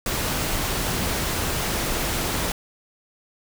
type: noise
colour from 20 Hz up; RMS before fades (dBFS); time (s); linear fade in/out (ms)
pink; -25; 0.06-2.52; 2
effects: none